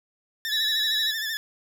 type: tone with vibrato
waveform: 20% pulse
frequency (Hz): 1758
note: A6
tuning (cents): -2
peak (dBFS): -22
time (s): 0.45-1.37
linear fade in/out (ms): 0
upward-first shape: sine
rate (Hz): 13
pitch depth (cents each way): 60
type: tone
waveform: sine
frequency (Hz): 3882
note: B7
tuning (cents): -31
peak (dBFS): -23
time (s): 0.51-1.12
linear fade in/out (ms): 20
effects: none